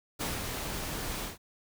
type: noise with ADSR envelope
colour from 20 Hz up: pink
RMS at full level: -32 dBFS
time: 0.19-1.38 s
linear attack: 24 ms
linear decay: 170 ms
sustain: -4 dB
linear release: 140 ms
effects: none